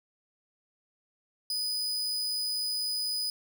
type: tone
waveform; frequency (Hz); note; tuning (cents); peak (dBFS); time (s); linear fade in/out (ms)
40% pulse; 4978; D#8; 0; -28; 1.5-3.3; 2
effects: none